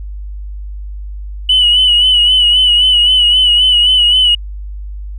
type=tone with vibrato; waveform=sine; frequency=2960 Hz; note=F#7; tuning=in tune; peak=-5 dBFS; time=1.49-4.35 s; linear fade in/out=5 ms; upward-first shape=sine; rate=3.8 Hz; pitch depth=50 cents each way; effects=tanh soft clip ceiling -2 dBFS + added 50 Hz sine -22 dBFS peak until 5.18 s